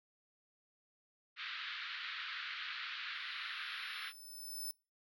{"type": "band-pass noise", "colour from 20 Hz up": "pink", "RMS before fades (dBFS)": -44, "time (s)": [1.36, 4.13], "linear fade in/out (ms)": 50, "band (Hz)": [1300, 4200], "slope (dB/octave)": 48}
{"type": "tone with exponential growth", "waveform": "5% pulse", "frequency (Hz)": 5274, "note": "E8", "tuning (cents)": 0, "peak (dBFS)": -33, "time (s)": [3.14, 4.71], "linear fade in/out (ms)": 0, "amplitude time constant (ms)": 340}
{"effects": ["noise-tail reverb RT60 0.3 s tail -24 dB re dry"]}